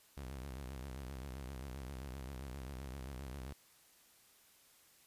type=tone with vibrato; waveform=sawtooth; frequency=66.2 Hz; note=C2; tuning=21 cents sharp; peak=-40 dBFS; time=0.17-3.53 s; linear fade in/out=0 ms; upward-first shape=sine; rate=7.6 Hz; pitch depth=140 cents each way; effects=white hiss -66 dBFS RMS until 5.06 s + resampled to 32000 Hz